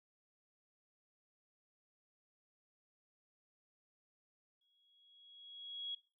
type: tone with exponential growth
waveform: sine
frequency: 3322 Hz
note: G#7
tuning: in tune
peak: -38 dBFS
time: 4.61-5.95 s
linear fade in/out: 5 ms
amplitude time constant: 290 ms
effects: noise-tail reverb RT60 0.4 s tail -20 dB re dry